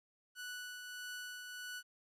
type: tone with tremolo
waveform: sawtooth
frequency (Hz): 1480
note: F#6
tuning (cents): 0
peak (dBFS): -39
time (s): 0.35-1.83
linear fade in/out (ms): 50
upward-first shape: triangle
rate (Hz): 1.6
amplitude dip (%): 40
effects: resampled to 32000 Hz + 13-bit